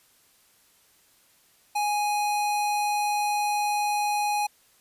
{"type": "tone", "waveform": "square", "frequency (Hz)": 830.6, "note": "G#5", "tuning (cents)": 0, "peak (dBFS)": -24, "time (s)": [1.75, 4.47], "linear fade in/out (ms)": 10, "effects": ["white hiss -61 dBFS RMS until 4.8 s", "resampled to 32000 Hz"]}